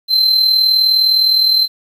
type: tone with amplitude modulation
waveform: triangle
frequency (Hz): 4100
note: C8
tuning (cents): -36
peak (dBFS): -6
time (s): 0.08-1.68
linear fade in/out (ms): 50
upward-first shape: sine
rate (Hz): 39.7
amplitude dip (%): 50
effects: 8-bit